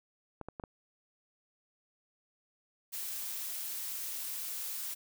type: clicks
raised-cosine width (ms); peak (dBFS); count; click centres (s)
1; -27; 4; 0.413 / 0.486 / 0.598 / 0.638
type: noise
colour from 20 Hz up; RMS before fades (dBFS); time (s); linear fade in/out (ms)
blue; -39; 2.92-4.95; 20
effects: none